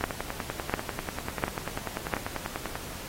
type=two click trains; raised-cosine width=0.5 ms; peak=-10 / -16 dBFS; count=4 / 29; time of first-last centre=0.04-2.138 / 0.01-2.755 s; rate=1.43 / 10.2 Hz; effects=pink hiss -41 dBFS RMS until 3.08 s + AAC 48 kbps